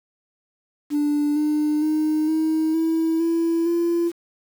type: tone with pitch steps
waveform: sine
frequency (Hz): 293.7 / 301.1 / 308.7 / 316.4 / 324.4 / 332.5 / 340.9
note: D4 / D4 / D#4 / D#4 / E4 / E4 / F4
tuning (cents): 0 / +43 / -14 / +29 / -28 / +15 / -42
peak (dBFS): -16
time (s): 0.9-4.12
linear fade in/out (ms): 50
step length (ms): 460
effects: tanh soft clip ceiling -16 dBFS + 7-bit